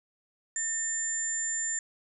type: tone pair together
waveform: sine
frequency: 1800 / 7200 Hz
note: A6 / A8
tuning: +39 / +39 cents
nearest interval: 2 octaves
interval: 2400 cents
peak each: -37 / -29 dBFS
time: 0.56-1.79 s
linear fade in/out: 2 ms
effects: none